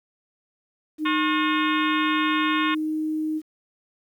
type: tone with pitch glide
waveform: sine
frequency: 308 to 310.9 Hz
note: D#4 to D#4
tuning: -17 to -1 cents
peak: -23 dBFS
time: 0.98-3.42 s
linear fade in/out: 50 ms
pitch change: +16 cents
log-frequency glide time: 2.44-2.95 s
type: harmonic tone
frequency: 360 Hz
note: F#4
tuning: 47 cents flat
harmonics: 3 / 4 / 5 / 6 / 7 / 8 / 9 / 10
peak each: -25 / -30 / -31 / -32 / -32 / -34 / -37 / -34 dBFS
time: 1.05-2.75 s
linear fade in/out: 10 ms
effects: 9-bit